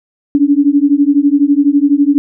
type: beating tone pair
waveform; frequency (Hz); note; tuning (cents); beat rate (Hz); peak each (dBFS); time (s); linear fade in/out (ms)
sine; 280 / 292; C#4 / D4; +18 / -10; 12; -10; 0.35-2.18; 0
effects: none